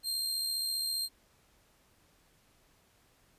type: tone with amplitude modulation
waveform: sawtooth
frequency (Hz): 4186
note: C8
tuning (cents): 0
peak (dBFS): -27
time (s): 0.03-1.09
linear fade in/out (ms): 50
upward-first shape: sine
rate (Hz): 74.9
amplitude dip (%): 35
effects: pink hiss -67 dBFS RMS until 3.38 s + resampled to 32000 Hz